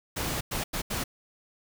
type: noise bursts at uneven times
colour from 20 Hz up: pink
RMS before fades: -31 dBFS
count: 4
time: 0.16-0.41 / 0.51-0.64 / 0.73-0.82 / 0.9-1.04 s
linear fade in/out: 10 ms
effects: none